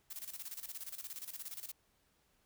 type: noise with tremolo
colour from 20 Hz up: blue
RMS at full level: -44 dBFS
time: 0.1-1.72 s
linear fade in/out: 10 ms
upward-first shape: square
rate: 17 Hz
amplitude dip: 75%
effects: pink hiss -74 dBFS RMS until 2.45 s